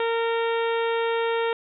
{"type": "harmonic tone", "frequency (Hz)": 460, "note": "A#4", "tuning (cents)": -23, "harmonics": [1, 2, 3, 4, 5, 6, 7, 8], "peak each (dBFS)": [-23, -29, -33, -35, -37, -39, -40, -41], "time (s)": [0, 1.53], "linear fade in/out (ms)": 2, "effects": []}